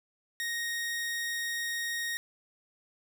sawtooth tone, 1867 Hz, A#6, 2 cents sharp, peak -28 dBFS, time 0.4-2.17 s, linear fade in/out 0 ms, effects none

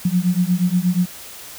sine beating tone pair, 175.3 / 183.7 Hz, F3 / F#3, +7 / -12 cents, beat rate 8.4 Hz, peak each -18 dBFS, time 0.05-1.06 s, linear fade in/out 5 ms, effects white hiss -37 dBFS RMS until 1.58 s

